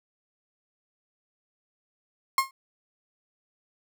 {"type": "tone with exponential decay", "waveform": "35% pulse", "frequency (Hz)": 1072, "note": "C6", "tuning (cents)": 42, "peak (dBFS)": -15, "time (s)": [2.38, 2.51], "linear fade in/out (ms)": 2, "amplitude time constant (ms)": 28, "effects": []}